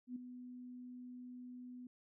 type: tone with ADSR envelope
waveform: sine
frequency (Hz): 248.6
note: B3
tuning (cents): +12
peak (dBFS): -39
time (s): 0.07-1.87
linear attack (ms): 89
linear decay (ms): 6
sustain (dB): -9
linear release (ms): 3
effects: none